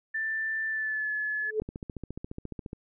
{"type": "tone with pitch glide", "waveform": "sine", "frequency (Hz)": [1772, 1713.6], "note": ["A6", "A6"], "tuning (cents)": [12, -46], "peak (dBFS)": -28, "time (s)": [0.14, 1.51], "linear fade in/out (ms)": 10, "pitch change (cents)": -58, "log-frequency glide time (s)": [0.67, 1.11]}
{"type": "tone with exponential growth", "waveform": "sine", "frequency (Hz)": 432.3, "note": "A4", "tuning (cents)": -31, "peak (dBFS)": -21, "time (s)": [1.42, 1.6], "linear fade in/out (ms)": 1, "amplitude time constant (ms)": 38}
{"type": "click train", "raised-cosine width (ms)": 3, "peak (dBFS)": -24, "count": 17, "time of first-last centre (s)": [1.62, 2.731], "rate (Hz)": 14.4}
{"effects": []}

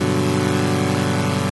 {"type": "chord", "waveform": "20% pulse", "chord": "G major seventh", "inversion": "none", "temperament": "equal", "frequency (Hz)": [98, 123.47, 146.83, 185], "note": ["G2", "B2", "D3", "F#3"], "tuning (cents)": [0, 0, 0, 0], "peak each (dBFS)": -18, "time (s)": [0, 1.5], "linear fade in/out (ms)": 10, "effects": ["AAC 32 kbps"]}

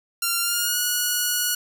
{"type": "tone with pitch glide", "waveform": "5% pulse", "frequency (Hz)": [1382, 1456.6], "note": ["F6", "F#6"], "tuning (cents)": [-19, -28], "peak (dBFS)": -10, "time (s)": [0.22, 1.55], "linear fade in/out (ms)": 5, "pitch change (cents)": 91, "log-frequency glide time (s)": [0.4, 0.77], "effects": []}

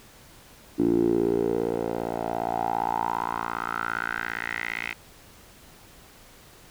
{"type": "tone with band-pass filter sweep", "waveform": "10% pulse", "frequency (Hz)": 57.4, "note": "A#1", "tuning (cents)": -26, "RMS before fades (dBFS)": -27, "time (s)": [0.78, 4.94], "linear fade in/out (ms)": 20, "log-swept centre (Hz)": [310, 2300], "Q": 5.5, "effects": ["pink hiss -51 dBFS RMS until 6.7 s"]}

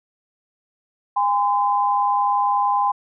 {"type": "tone pair together", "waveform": "sine", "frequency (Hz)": [813, 1023.6], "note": ["G#5", "C6"], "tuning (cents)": [-37, -38], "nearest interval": "major third", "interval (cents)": 399, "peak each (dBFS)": -19, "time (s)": [1.16, 2.92], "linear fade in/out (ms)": 10, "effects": []}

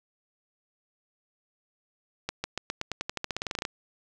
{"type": "accelerating click train", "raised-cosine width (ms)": 0.2, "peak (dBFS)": -13, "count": 19, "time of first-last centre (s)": [2.29, 3.651], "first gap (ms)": 150, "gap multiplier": 0.91, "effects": []}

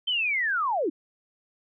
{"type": "linear sweep", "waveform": "sine", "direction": "down", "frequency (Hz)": [3136, 266.4], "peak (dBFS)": -23, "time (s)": [0.07, 0.9], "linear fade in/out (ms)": 10, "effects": []}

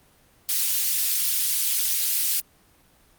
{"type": "high-pass noise", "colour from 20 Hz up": "white", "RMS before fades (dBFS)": -23, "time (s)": [0.49, 2.4], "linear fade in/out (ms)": 0, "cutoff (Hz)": 3300, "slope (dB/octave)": 12, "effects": ["pink hiss -58 dBFS RMS until 3.18 s", "Opus 24 kbps"]}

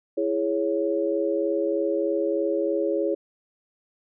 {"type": "chord", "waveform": "sine", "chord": "C# minor", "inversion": "first", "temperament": "just", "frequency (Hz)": [332.6, 415.8, 554.4], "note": ["E4", "G#4", "C#5"], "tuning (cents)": [16, 2, 0], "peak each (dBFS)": -26, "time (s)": [0.17, 3.15], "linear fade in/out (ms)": 10, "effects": []}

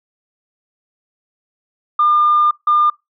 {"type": "tone bursts at uneven times", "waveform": "sine", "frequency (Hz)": 1204, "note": "D6", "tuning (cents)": 43, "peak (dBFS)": -9, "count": 2, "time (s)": [[1.99, 2.51], [2.67, 2.9]], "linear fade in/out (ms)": 5, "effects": ["noise-tail reverb RT60 0.2 s tail -24 dB re dry", "tanh soft clip ceiling -5 dBFS"]}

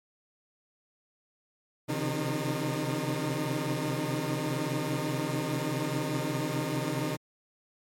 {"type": "tone cluster", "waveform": "20% pulse", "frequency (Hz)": [129.3, 134.2, 155, 174, 303.4], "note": ["C3", "C3", "D#3", "F3", "D#4"], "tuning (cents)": [-20, 44, -6, -6, -44], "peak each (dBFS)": [-33, -29, -29, -36, -30], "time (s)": [1.88, 7.17], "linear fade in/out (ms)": 20, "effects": ["MP3 64 kbps"]}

